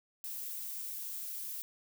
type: noise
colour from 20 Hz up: violet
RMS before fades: -41 dBFS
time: 0.24-1.62 s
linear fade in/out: 0 ms
effects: none